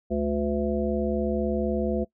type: harmonic tone with a mistuned harmonic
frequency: 72 Hz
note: D2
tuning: 34 cents flat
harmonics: 1 / 3 / 5 / 7 / 9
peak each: -32 / -27 / -29 / -30 / -32 dBFS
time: 0.1-2.05 s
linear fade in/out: 20 ms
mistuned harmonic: 9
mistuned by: +39 cents
effects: noise-tail reverb RT60 0.1 s tail -21 dB re dry